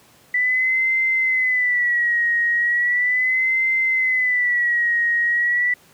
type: tone with vibrato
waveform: sine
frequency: 1975.5 Hz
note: B6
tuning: in tune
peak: -16 dBFS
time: 0.34-5.74 s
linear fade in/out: 5 ms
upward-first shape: sine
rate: 0.37 Hz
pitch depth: 84 cents each way
effects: pink hiss -52 dBFS RMS until 5.93 s + high-pass 100 Hz 12 dB/octave